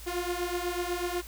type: beating tone pair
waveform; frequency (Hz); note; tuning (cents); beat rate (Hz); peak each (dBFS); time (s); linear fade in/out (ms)
sawtooth; 349.2 / 357.3; F4 / F4; 0 / +40; 8.1; -29; 0.06-1.22; 20
effects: added 55 Hz sine -44 dBFS peak until 1.27 s + white hiss -48 dBFS RMS until 1.27 s